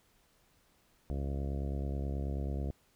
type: harmonic tone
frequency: 69.3 Hz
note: C#2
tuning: in tune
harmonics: 1 / 2 / 3 / 4 / 5 / 6 / 7 / 8 / 9 / 10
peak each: -34 / -40 / -44 / -46 / -48 / -50 / -51 / -52 / -53 / -54 dBFS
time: 1.1-2.71 s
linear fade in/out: 0 ms
effects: pink hiss -69 dBFS RMS until 2.95 s